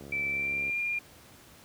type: click train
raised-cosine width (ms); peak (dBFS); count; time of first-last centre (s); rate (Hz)
2; -32; 49; 0.01-0.696; 70
type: tone with pitch glide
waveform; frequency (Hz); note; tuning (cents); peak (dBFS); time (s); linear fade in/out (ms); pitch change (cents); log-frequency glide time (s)
sine; 2327 to 2405; D7 to D7; -17 to +41; -28; 0.12-0.99; 5; +58; 0.28-0.77
effects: pink hiss -54 dBFS RMS until 1.64 s + high-pass 60 Hz 12 dB/octave